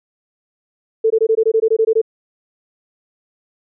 sine tone bursts, 445 Hz, A4, 20 cents sharp, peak -10 dBFS, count 12, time 1.04-2.016 s, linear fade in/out 10 ms, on 63 ms, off 20 ms, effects none

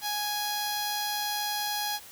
10% pulse tone with notch filter, 830.6 Hz, G#5, in tune, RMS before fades -31 dBFS, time 0.01-2 s, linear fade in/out 50 ms, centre 2200 Hz, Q 1.1, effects white hiss -48 dBFS RMS until 2.11 s

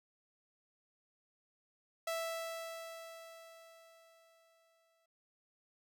sawtooth tone with exponential decay, 659.3 Hz, E5, in tune, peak -31 dBFS, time 2.07-5.06 s, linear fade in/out 5 ms, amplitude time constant 650 ms, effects none

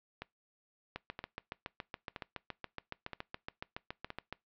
two click trains, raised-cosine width 0.3 ms, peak -23 / -24 dBFS, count 25 / 5, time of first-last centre 0.96-4.326 / 0.22-4.103 s, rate 7.13 / 1.03 Hz, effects noise-tail reverb RT60 0.2 s tail -23 dB re dry + low-pass 4000 Hz 12 dB/octave

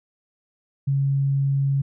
sine tone, 138.1 Hz, C#3, 6 cents flat, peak -18 dBFS, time 0.87-1.82 s, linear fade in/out 10 ms, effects none

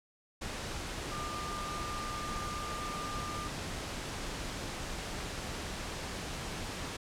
sine tone in noise, 1201 Hz, D6, 38 cents sharp, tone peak -39 dBFS, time 1.11-3.48 s, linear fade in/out 10 ms, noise pink, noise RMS -39 dBFS, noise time 0.41-6.97 s, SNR -3 dB, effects low-pass 8000 Hz 12 dB/octave

